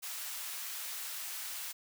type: high-pass noise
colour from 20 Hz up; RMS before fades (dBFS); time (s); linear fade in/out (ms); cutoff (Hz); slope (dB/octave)
white; -41; 0.02-1.73; 20; 1000; 12
effects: none